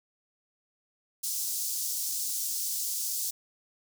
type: high-pass noise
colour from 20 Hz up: pink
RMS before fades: -32 dBFS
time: 1.23-3.31 s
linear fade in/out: 10 ms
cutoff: 5400 Hz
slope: 24 dB/octave
effects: none